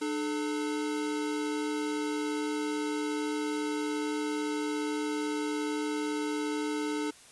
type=tone pair together; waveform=square; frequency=300.2 / 431.8 Hz; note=D4 / A4; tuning=+38 / -33 cents; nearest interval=tritone; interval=629 cents; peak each=-32 / -36 dBFS; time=0.01-7.11 s; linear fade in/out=10 ms; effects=white hiss -54 dBFS RMS until 7.31 s + resampled to 24000 Hz